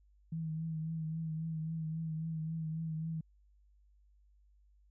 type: tone with vibrato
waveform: sine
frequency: 160 Hz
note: D#3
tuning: 49 cents sharp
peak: -35 dBFS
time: 0.32-3.21 s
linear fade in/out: 5 ms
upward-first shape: triangle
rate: 3.7 Hz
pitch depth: 41 cents each way
effects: added 50 Hz sine -63 dBFS peak until 4.9 s